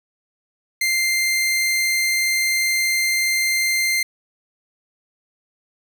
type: tone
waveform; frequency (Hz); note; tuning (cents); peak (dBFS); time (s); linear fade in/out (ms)
sawtooth; 2093; C7; 0; -14; 0.81-4.03; 5
effects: none